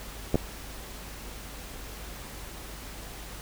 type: clicks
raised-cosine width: 2 ms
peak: -10 dBFS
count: 2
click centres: 0.344 / 0.356 s
effects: added 50 Hz sine -43 dBFS peak until 3.41 s + pink hiss -43 dBFS RMS until 3.41 s